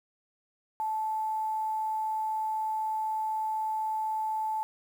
sine tone with quantisation, 872 Hz, A5, 16 cents flat, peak -28 dBFS, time 0.8-4.63 s, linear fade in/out 0 ms, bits 9, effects none

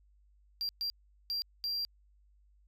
triangle tone bursts at uneven times, 4743 Hz, D8, 16 cents sharp, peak -31 dBFS, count 4, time 0.61-0.69 / 0.81-0.9 / 1.3-1.42 / 1.64-1.85 s, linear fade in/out 0 ms, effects added 50 Hz sine -62 dBFS peak until 2.67 s

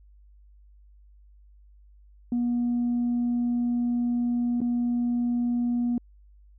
sine tone with dropouts, 240.8 Hz, B3, 44 cents flat, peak -21 dBFS, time 2.32-5.98 s, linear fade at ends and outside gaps 2 ms, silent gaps 4.605-4.615 s, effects tanh soft clip ceiling -20 dBFS + added 50 Hz sine -51 dBFS peak until 6.58 s

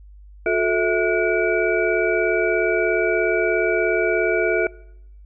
sine tone cluster, 360.9 / 437.8 / 653 / 1452 / 2303 Hz, F#4 / A4 / E5 / F#6 / D7, -43 / -9 / -17 / -33 / -34 cents, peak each -22 / -22 / -23 / -25 / -26 dBFS, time 0.46-4.67 s, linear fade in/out 2 ms, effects noise-tail reverb RT60 0.8 s tail -23 dB re dry + added 50 Hz sine -41 dBFS peak until 5.25 s

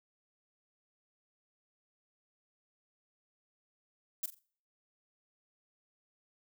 violet noise with echo, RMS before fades -34 dBFS, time 4.23-4.26 s, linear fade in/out 5 ms, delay 44 ms, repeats 3, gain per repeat -11 dB, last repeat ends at 4.392 s, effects noise-tail reverb RT60 0.5 s tail -24 dB re dry

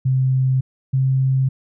sine tone pair in turn, 130.81 / 132.48 Hz, C3 / C3, 0 / +22 cents, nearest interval unison, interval 22 cents, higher second, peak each -14 dBFS, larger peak neither, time 0.05-0.61 / 0.93-1.49 s, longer neither, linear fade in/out 10 ms, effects none

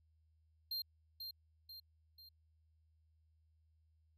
square tone with echo, 4186 Hz, C8, in tune, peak -39 dBFS, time 0.71-0.82 s, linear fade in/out 5 ms, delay 490 ms, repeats 3, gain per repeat -6 dB, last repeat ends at 2.29 s, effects added 79 Hz sine -70 dBFS peak until 4.17 s

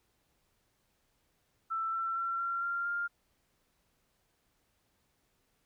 sine tone with pitch steps, 1330 / 1343.9 / 1357.9 / 1372.1 / 1386.5 / 1401 Hz, E6 / E6 / F6 / F6 / F6 / F6, +15 / +33 / -49 / -31 / -13 / +5 cents, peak -31 dBFS, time 1.7-3.08 s, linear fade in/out 20 ms, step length 230 ms, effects pink hiss -75 dBFS RMS until 5.65 s

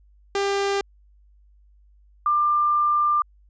sawtooth / sine tone pair in turn, 397.8 / 1192.1 Hz, G4 / D6, +25 / +26 cents, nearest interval octave + perfect fifth, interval 1901 cents, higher second, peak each -17 dBFS, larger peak neither, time 0.35-0.81 / 2.26-3.22 s, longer second, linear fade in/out 2 ms, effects added 50 Hz sine -52 dBFS peak until 3.49 s + resampled to 16000 Hz

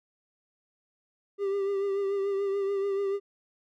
triangle tone with vibrato, 396.1 Hz, G4, 18 cents sharp, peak -24 dBFS, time 1.38-3.2 s, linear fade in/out 50 ms, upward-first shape triangle, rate 6.9 Hz, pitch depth 40 cents each way, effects none

